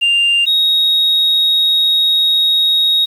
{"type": "tone pair in turn", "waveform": "sine", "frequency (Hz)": [2794, 3766], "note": ["F7", "A#7"], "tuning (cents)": [0, 17], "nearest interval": "perfect fourth", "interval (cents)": 517, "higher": "second", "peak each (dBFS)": -8, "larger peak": "neither", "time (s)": [[0.01, 0.46], [0.46, 3.06]], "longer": "second", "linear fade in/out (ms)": 20, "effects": ["tanh soft clip ceiling -7 dBFS", "7-bit"]}